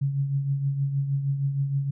sine tone with tremolo, 138.9 Hz, C#3, 4 cents sharp, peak -20 dBFS, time 0.01-1.91 s, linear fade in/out 10 ms, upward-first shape triangle, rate 6.4 Hz, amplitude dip 60%, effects none

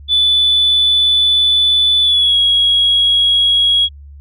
sine tone with pitch glide, 3483 to 3314 Hz, A7 to G#7, -18 to -4 cents, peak -8 dBFS, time 0.08-3.89 s, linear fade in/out 50 ms, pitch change -86 cents, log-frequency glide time 2.02-2.36 s, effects tanh soft clip ceiling -4 dBFS + added 71 Hz sine -33 dBFS peak until 4.2 s

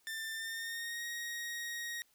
sawtooth tone with pitch glide, 1786 to 1880.2 Hz, A6 to A#6, +25 to +14 cents, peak -35 dBFS, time 0.07-2.02 s, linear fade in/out 0 ms, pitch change +89 cents, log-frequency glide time 0.33-1.04 s, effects white hiss -71 dBFS RMS until 2.14 s

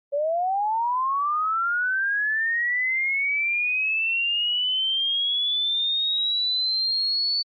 sine linear sweep, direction up, 555 to 4489 Hz, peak -21 dBFS, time 0.12-7.43 s, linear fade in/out 20 ms, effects Opus 48 kbps

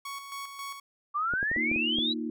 sawtooth tone with tremolo, 1113 Hz, C#6, 7 cents sharp, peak -32 dBFS, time 0.05-0.8 s, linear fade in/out 5 ms, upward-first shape square, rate 3.7 Hz, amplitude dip 50%
sine exponential sweep, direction up, 1146 to 4008 Hz, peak -26 dBFS, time 1.14-2.14 s, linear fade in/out 20 ms
clicks, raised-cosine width 2 ms, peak -24 dBFS, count 7, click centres 1.337 / 1.429 / 1.515 / 1.563 / 1.715 / 1.761 / 1.986 s
sine chord, Bb suspended fourth, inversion none, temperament equal, 233.1 / 311.1 / 349.2 Hz, Bb3 / Eb4 / F4, 0 / 0 / 0 cents, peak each -33 / -34 / -39 dBFS, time 1.56-2.3 s, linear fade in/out 2 ms
effects none

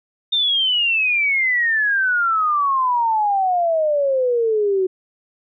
sine exponential sweep, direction down, 3652 to 368.1 Hz, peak -15 dBFS, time 0.32-4.87 s, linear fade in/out 10 ms, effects none

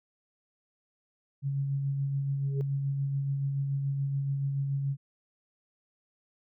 sine tone with tremolo, 138.59 Hz, C#3, in tune, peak -26 dBFS, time 1.42-4.97 s, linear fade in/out 50 ms, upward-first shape sine, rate 7 Hz, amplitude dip 30%
sine tone with exponential growth, 412.9 Hz, G#4, 10 cents flat, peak -32 dBFS, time 2.37-2.61 s, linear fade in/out 0 ms, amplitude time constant 51 ms
effects none

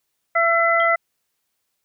harmonic tone, 672 Hz, E5, 33 cents sharp, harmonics 1 / 2 / 3, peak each -19 / -19 / -19 dBFS, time 0.35-0.96 s, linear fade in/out 10 ms
sine tone with exponential decay, 3200 Hz, G7, 35 cents sharp, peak -29 dBFS, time 0.8-0.92 s, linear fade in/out 1 ms, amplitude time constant 26 ms
effects white hiss -74 dBFS RMS until 1.84 s

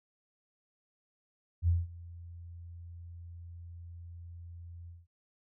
sine tone with ADSR envelope, 85.6 Hz, F2, 34 cents flat, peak -22 dBFS, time 1.62-5.07 s, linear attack 59 ms, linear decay 190 ms, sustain -22 dB, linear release 190 ms, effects none

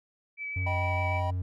sine tone with vibrato, 2297 Hz, D7, 39 cents flat, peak -33 dBFS, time 0.37-1.22 s, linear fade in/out 50 ms, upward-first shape sine, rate 6.7 Hz, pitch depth 10 cents each way
triangle tone, 91 Hz, F#2, 28 cents flat, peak -26 dBFS, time 0.56-1.42 s, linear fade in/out 5 ms
triangle chord, Eb augmented, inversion none, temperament just, 622.3 / 777.8 / 972.3 Hz, Eb5 / G5 / B5, 0 / -14 / -27 cents, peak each -33 dBFS, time 0.66-1.31 s, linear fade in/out 10 ms
effects none

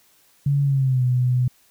sine tone with pitch glide, 141.5 to 125.34 Hz, C#3 to B2, +36 to +26 cents, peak -16 dBFS, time 0.46-1.48 s, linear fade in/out 5 ms, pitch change -210 cents, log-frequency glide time 0.63-1.04 s, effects white hiss -58 dBFS RMS until 1.7 s

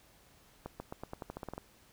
accelerating click train, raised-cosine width 1 ms, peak -26 dBFS, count 12, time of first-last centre 0.66-1.58 s, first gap 140 ms, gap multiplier 0.89, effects pink hiss -63 dBFS RMS until 1.92 s

